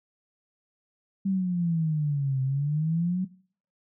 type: exponential two-way sweep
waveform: sine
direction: down then up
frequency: 196 to 130.81 to 188 Hz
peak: -23 dBFS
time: 1.25-3.25 s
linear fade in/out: 10 ms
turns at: 2.42 s
effects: noise-tail reverb RT60 0.5 s tail -20 dB re dry